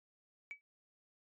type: tone with exponential decay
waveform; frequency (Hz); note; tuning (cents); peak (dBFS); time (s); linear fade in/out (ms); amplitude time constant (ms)
sine; 2285; D7; -48; -37; 0.51-0.61; 0; 20
effects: tanh soft clip ceiling -36 dBFS + MP3 48 kbps